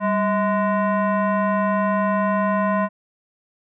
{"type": "tone with frequency modulation", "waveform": "sine", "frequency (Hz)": 196, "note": "G3", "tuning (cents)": 0, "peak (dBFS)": -17, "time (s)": [0, 2.89], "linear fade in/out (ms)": 50, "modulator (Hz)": 835, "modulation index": 1.3, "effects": []}